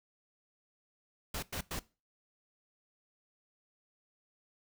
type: noise bursts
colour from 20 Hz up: pink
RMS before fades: -38 dBFS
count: 3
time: 1.34-1.794 s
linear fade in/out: 5 ms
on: 86 ms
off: 98 ms
effects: noise-tail reverb RT60 0.3 s tail -20 dB re dry